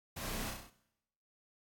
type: noise with echo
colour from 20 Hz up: pink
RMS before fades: -43 dBFS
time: 0.16-0.51 s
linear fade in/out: 10 ms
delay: 32 ms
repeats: 6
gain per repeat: -3 dB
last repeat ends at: 0.702 s
effects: noise-tail reverb RT60 0.8 s tail -17 dB re dry + AAC 64 kbps